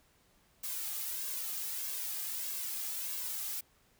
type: noise with flanger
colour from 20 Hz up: blue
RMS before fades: -38 dBFS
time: 0.63-3.61 s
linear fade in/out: 10 ms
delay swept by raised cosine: 1.8 to 2.45 ms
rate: 1.6 Hz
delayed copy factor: +0.65
effects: pink hiss -68 dBFS RMS until 3.99 s